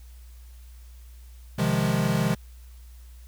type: chord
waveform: square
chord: F minor seventh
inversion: second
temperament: equal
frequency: 130.81 / 155.56 / 174.61 / 207.7 Hz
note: C3 / Eb3 / F3 / Ab3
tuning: 0 / 0 / 0 / 0 cents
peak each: -28 dBFS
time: 1.58-2.35 s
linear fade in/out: 10 ms
effects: added 60 Hz sine -43 dBFS peak until 3.27 s + white hiss -59 dBFS RMS until 3.27 s